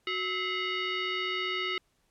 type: tone with frequency modulation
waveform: sine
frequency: 370 Hz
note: F#4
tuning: in tune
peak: -29 dBFS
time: 0.07-1.78 s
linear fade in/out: 2 ms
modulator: 835 Hz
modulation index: 3.8
effects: pink hiss -72 dBFS RMS until 2.1 s + low-pass 12000 Hz 12 dB/octave